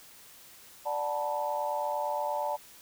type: chord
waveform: sine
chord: B minor seventh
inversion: first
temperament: equal with one note detuned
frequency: 587.3 / 740 / 880 / 968.6 Hz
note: D5 / F#5 / A5 / B5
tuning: 0 / 0 / 0 / -34 cents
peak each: -33 / -38 / -32 / -38 dBFS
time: 0.85-2.57 s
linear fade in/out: 20 ms
effects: white hiss -53 dBFS RMS until 2.81 s